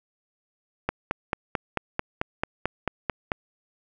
click train, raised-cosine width 0.5 ms, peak -9 dBFS, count 12, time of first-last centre 0.89-3.318 s, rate 4.53 Hz, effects none

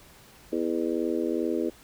harmonic tone with a mistuned harmonic, 82.41 Hz, E2, in tune, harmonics 3 / 4 / 5 / 6 / 7, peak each -32 / -28 / -31 / -33 / -38 dBFS, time 0.52-1.7 s, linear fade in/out 10 ms, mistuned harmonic 7, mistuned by +68 cents, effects pink hiss -53 dBFS RMS until 1.83 s

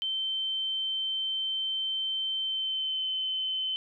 sine tone with pitch glide, 3100 to 3063 Hz, G7 to G7, -20 to -41 cents, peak -28 dBFS, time 0.02-3.76 s, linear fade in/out 0 ms, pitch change -21 cents, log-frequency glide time 2.41-3.06 s, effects none

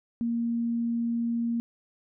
sine tone, 233.6 Hz, A#3, 4 cents sharp, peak -25 dBFS, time 0.21-1.6 s, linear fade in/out 0 ms, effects none

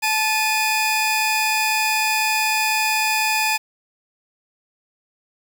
sawtooth tone pair together, 872 / 2466 Hz, A5 / D#7, -16 / -16 cents, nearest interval octave + tritone, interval 1800 cents, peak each -17 dBFS, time 0.02-3.58 s, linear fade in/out 20 ms, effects 7-bit

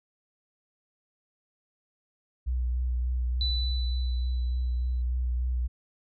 sine tone with vibrato, 61.74 Hz, B1, in tune, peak -25 dBFS, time 2.46-5.68 s, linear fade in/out 20 ms, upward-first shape sine, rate 3.4 Hz, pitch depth 24 cents each way
sine tone with exponential decay, 3981 Hz, B7, 13 cents sharp, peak -27 dBFS, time 3.41-5.02 s, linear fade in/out 1 ms, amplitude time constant 350 ms
effects none

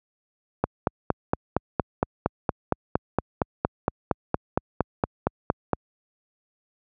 click train, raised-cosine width 1 ms, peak -6 dBFS, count 23, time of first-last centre 0.64-5.733 s, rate 4.32 Hz, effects high-pass 60 Hz 12 dB/octave

